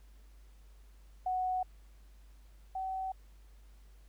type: tone pair in turn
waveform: sine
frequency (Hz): 740 / 759.5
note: F#5 / F#5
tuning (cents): 0 / +45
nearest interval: unison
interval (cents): 45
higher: second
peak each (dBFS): -30 / -34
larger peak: first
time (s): 1.26-1.63 / 2.75-3.12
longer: neither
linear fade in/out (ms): 5
effects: added 50 Hz sine -54 dBFS peak until 4.08 s + pink hiss -69 dBFS RMS until 4.08 s